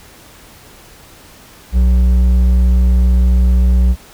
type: tone with hard clipping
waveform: triangle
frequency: 61.74 Hz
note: B1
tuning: in tune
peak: -9 dBFS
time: 1.72-3.96 s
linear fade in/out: 50 ms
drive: 9 dB
effects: pink hiss -41 dBFS RMS until 4.13 s